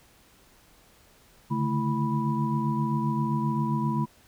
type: tone cluster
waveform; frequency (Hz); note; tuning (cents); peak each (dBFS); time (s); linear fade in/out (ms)
sine; 141.7 / 149.3 / 218.6 / 331.7 / 983; C#3 / D3 / A3 / E4 / B5; +38 / +29 / -11 / +11 / -8; -28 / -34 / -28 / -35 / -31; 1.5-4.06; 20
effects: pink hiss -58 dBFS RMS until 4.27 s